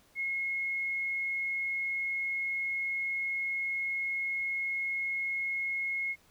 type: tone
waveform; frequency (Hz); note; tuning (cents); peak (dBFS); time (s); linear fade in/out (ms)
sine; 2165; C#7; -41; -30; 0.15-6.16; 50
effects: pink hiss -64 dBFS RMS until 6.3 s